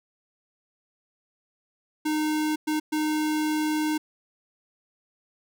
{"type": "tone bursts at uneven times", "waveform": "square", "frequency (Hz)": 307, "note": "D#4", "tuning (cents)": -23, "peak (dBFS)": -24, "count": 3, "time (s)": [[2.05, 2.56], [2.67, 2.8], [2.92, 3.98]], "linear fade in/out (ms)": 10, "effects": []}